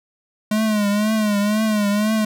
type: tone with vibrato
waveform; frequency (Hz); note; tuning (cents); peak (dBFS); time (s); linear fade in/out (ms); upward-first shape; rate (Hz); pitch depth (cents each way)
square; 210.9; G#3; +27; -17; 0.51-2.25; 5; triangle; 2; 83
effects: none